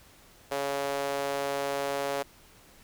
sawtooth tone with high-pass filter, 140 Hz, C#3, 18 cents sharp, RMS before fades -31 dBFS, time 0.51-2.23 s, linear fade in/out 10 ms, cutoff 530 Hz, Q 2.2, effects pink hiss -56 dBFS RMS until 2.83 s

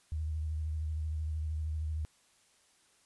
sine tone with vibrato, 77.78 Hz, D#2, in tune, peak -32 dBFS, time 0.12-2.05 s, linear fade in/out 0 ms, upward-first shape sine, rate 13 Hz, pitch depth 39 cents each way, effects white hiss -67 dBFS RMS until 3.05 s + resampled to 24000 Hz

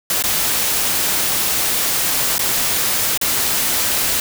white noise with dropouts, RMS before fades -18 dBFS, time 0.1-4.2 s, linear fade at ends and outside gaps 2 ms, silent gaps 0.225-0.238 / 2.382-2.392 / 3.176-3.213 s, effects none

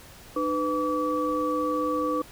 sine tone cluster, 303.1 / 499.9 / 1148 Hz, D#4 / B4 / D6, -45 / +21 / -40 cents, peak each -28 dBFS, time 0.36-2.22 s, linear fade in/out 5 ms, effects pink hiss -48 dBFS RMS until 2.31 s

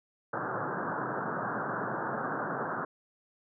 white band-pass noise, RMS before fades -34 dBFS, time 0.33-2.85 s, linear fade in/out 5 ms, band 110 to 1600 Hz, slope 96 dB/octave, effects none

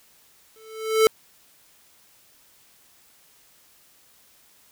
square tone with exponential growth, 440 Hz, A4, in tune, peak -12 dBFS, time 0.56-1.07 s, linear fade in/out 1 ms, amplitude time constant 110 ms, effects white hiss -57 dBFS RMS until 4.71 s

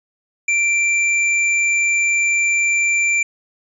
square tone, 2354 Hz, D7, 3 cents sharp, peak -15 dBFS, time 0.48-3.23 s, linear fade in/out 5 ms, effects resampled to 22050 Hz

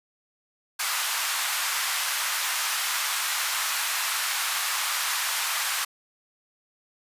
pink high-pass noise, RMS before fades -27 dBFS, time 0.79-5.85 s, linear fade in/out 10 ms, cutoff 1000 Hz, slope 24 dB/octave, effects resampled to 32000 Hz

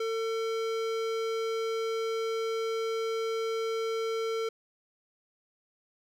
sine tone with hard clipping, 450 Hz, A4, 39 cents sharp, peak -31 dBFS, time 0-4.49 s, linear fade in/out 5 ms, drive 18 dB, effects none

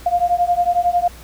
sine beating tone pair, 698.5 / 709.5 Hz, F5 / F5, 0 / +27 cents, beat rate 11 Hz, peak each -17 dBFS, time 0.06-1.08 s, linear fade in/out 5 ms, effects added 60 Hz sine -39 dBFS peak until 1.23 s + pink hiss -42 dBFS RMS until 1.23 s

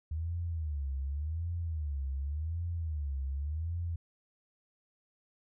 sine tone with vibrato, 76.1 Hz, D#2, 38 cents flat, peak -32 dBFS, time 0.11-3.96 s, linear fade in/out 5 ms, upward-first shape sine, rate 0.88 Hz, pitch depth 210 cents each way, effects none

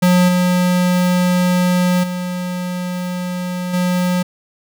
square tone with level steps, 179.9 Hz, F#3, 48 cents flat, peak -10 / -13 / -21 / -15 dBFS, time 0.02-4.23 s, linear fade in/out 10 ms, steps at 0.28 / 2.03 / 3.73 s, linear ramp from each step 10 ms, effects none

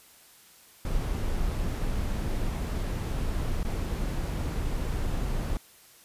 brown noise with dropouts, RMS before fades -29 dBFS, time 0.85-5.57 s, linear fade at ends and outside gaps 1 ms, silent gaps 3.631-3.649 s, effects white hiss -55 dBFS RMS until 6.04 s + resampled to 32000 Hz

